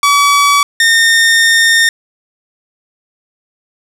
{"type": "tone pair in turn", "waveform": "sawtooth", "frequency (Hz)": [1141, 1827], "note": ["C#6", "A#6"], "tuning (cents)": [50, -35], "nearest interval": "minor sixth", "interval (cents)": 815, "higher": "second", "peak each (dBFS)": -3, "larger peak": "neither", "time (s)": [[0.03, 0.63], [0.8, 1.89]], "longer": "second", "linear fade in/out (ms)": 2, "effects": ["low-pass 11000 Hz 12 dB/octave", "7-bit"]}